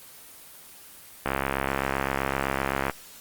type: click train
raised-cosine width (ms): 0.5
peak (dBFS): -9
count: 112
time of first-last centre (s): 1.26-2.897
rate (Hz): 67.8
effects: white hiss -47 dBFS RMS until 3.2 s + Opus 24 kbps